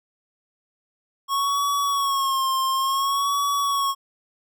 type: tone with vibrato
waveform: square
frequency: 1096 Hz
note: C#6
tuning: 20 cents flat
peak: -21 dBFS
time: 1.28-3.95 s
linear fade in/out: 50 ms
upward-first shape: sine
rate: 0.57 Hz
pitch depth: 58 cents each way
effects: none